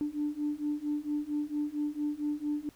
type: beating tone pair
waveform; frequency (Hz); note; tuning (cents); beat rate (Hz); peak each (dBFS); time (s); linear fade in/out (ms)
sine; 293.7 / 298.1; D4 / D4; 0 / +26; 4.4; -33 / -32; 0.01-2.69; 0
effects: tanh soft clip ceiling -23 dBFS + pink hiss -61 dBFS RMS until 2.75 s